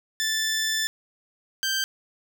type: tone pair in turn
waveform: 15% pulse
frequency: 1760 / 1568.3 Hz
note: A6 / G6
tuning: 0 / 0 cents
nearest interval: major second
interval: 200 cents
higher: first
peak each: -17 dBFS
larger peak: neither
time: 0.2-0.87 / 1.63-1.84 s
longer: first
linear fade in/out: 0 ms
effects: none